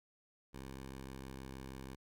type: tone with pitch glide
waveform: 10% pulse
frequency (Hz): 66.6 to 66.18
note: C2 to C2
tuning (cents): +31 to +20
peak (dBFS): -38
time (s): 0.53-1.96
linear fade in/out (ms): 20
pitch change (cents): -11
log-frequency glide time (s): 0.89-1.45
effects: none